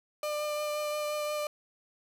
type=tone with vibrato; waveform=35% pulse; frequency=598 Hz; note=D5; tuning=31 cents sharp; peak=-29 dBFS; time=0.23-1.47 s; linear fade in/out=2 ms; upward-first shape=triangle; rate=5.7 Hz; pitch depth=13 cents each way; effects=none